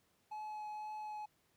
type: tone with vibrato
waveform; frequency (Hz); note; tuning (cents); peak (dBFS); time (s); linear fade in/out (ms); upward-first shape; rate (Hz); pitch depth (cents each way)
triangle; 851; G#5; +42; -40; 0.31-1.26; 10; triangle; 2; 11
effects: pink hiss -75 dBFS RMS until 1.56 s + high-pass 80 Hz 12 dB/octave